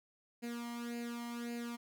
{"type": "tone with flanger", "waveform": "sawtooth", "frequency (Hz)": 237, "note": "A#3", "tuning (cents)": 29, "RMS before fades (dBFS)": -42, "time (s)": [0.42, 1.77], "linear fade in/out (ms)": 20, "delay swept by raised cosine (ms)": [0.43, 0.98], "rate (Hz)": 1.8, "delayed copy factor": 0.75, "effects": []}